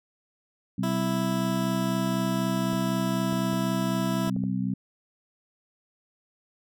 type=harmonic tone; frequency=64 Hz; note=C2; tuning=38 cents flat; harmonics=2 / 3 / 4; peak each=-32 / -27 / -31 dBFS; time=0.78-4.74 s; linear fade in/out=5 ms
type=tone; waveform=15% pulse; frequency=329.6 Hz; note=E4; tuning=in tune; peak=-23 dBFS; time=0.83-4.3 s; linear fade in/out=5 ms
type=clicks; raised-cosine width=2 ms; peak=-26 dBFS; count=6; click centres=2.732 / 3.33 / 3.533 / 4.276 / 4.364 / 4.438 s
effects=none